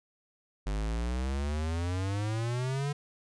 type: exponential sweep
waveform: square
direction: up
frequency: 49.18 to 146.83 Hz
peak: -30 dBFS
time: 0.66-2.93 s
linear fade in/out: 10 ms
effects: resampled to 22050 Hz